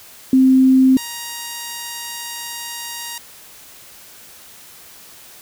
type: tone pair in turn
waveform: sine / 5% pulse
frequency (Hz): 261.6 / 941.4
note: C4 / A#5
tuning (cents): 0 / +17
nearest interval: octave + minor seventh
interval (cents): 2217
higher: second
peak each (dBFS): -8 / -15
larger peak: first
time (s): 0.33-0.97 / 0.97-3.18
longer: second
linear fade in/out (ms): 2
effects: white hiss -42 dBFS RMS until 5.41 s